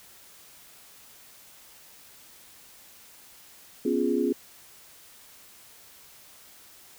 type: chord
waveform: sine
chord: C# dominant seventh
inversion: third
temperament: equal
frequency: 246.9 / 277.2 / 349.2 / 415.3 Hz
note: B3 / C#4 / E#4 / G#4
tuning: 0 / 0 / 0 / 0 cents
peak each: -28 dBFS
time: 3.85-4.33 s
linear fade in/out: 5 ms
effects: white hiss -52 dBFS RMS until 6.98 s